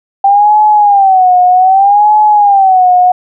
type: tone with vibrato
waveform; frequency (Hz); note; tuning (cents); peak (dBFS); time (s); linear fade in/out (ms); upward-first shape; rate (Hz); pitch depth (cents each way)
sine; 784; G5; 0; -3; 0.24-3.12; 5; sine; 0.64; 140
effects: none